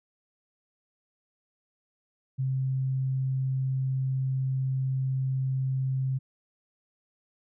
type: tone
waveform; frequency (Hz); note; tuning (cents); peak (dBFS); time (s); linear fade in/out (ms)
sine; 132.1; C3; +17; -25; 2.38-6.19; 20
effects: none